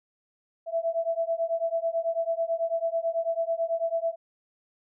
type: beating tone pair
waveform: sine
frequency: 659.3 / 668.4 Hz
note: E5 / E5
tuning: 0 / +24 cents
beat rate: 9.1 Hz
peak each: -28 dBFS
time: 0.66-4.16 s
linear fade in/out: 50 ms
effects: none